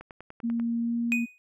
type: click train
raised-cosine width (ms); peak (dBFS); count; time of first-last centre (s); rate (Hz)
0.5; -28; 7; 0.01-0.598; 10.2
type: tone with pitch glide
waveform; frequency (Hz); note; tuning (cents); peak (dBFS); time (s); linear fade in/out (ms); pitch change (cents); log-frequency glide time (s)
sine; 233.1 to 235; A#3 to A#3; 0 to +14; -25; 0.43-1.26; 20; +14; 0.81-0.96
type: tone with exponential decay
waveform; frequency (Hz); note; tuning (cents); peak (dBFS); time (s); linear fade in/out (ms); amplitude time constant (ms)
triangle; 2489; D#7; 0; -19; 1.12-1.38; 0; 55
effects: none